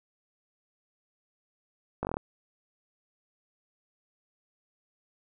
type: slowing click train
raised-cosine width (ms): 1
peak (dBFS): -17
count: 7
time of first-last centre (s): 2.03-2.169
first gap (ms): 19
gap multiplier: 1.08
effects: none